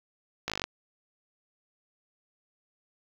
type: slowing click train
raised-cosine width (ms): 0.2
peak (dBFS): -13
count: 9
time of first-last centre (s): 0.48-0.64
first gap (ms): 18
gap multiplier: 1.03
effects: low-pass 6000 Hz 12 dB/octave + 7-bit